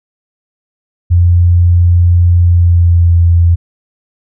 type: tone with pitch glide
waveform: sine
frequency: 87.31 to 85.41 Hz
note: F2 to F2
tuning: 0 to -38 cents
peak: -4 dBFS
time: 1.1-3.56 s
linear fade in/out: 20 ms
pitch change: -38 cents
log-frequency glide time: 2.41-3.12 s
effects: none